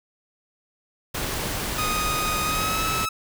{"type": "noise", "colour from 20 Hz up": "pink", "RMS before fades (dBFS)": -28, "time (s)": [1.14, 3.06], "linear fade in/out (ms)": 10}
{"type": "tone with pitch glide", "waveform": "sawtooth", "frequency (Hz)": [1244.5, 1298.8], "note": ["D#6", "E6"], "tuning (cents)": [0, -26], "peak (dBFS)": -21, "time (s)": [1.78, 3.09], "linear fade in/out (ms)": 5, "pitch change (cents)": 74, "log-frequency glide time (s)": [2.45, 2.81]}
{"effects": []}